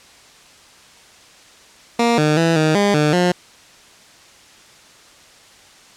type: tone with pitch steps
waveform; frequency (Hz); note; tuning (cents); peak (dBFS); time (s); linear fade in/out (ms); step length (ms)
15% pulse; 235 / 152 / 165.5 / 155.9 / 203 / 150.3 / 178.3; A#3 / D#3 / E3 / D#3 / G#3 / D3 / F3; +14 / -40 / +7 / +4 / -39 / +40 / +36; -7; 1.99-3.32; 5; 190
effects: white hiss -46 dBFS RMS until 5.96 s + low-pass 7000 Hz 12 dB/octave